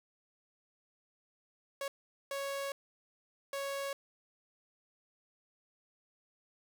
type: tone bursts at uneven times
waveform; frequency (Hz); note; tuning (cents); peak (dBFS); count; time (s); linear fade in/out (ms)
sawtooth; 554.4; C#5; 0; -32; 3; 1.81-1.88 / 2.31-2.72 / 3.53-3.93; 2
effects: none